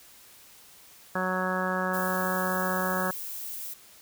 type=harmonic tone; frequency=185 Hz; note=F#3; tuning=in tune; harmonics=1 / 2 / 3 / 4 / 5 / 6 / 7 / 8 / 9; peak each=-32 / -37 / -33 / -37 / -36 / -35 / -35 / -38 / -33 dBFS; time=1.15-3.11 s; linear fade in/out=5 ms
type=noise; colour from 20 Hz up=violet; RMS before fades=-37 dBFS; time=1.93-3.74 s; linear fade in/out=10 ms
effects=white hiss -53 dBFS RMS until 4.01 s